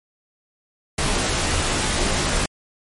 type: noise with comb filter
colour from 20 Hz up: pink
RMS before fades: -21 dBFS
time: 0.98-2.46 s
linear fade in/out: 5 ms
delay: 18 ms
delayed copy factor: -0.95
effects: MP3 48 kbps